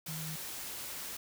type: tone in noise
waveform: sine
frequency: 158.3 Hz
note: D#3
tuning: 30 cents sharp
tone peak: -40 dBFS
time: 0.08-0.36 s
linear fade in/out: 5 ms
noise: white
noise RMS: -42 dBFS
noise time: 0.06-1.17 s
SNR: -1 dB
effects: none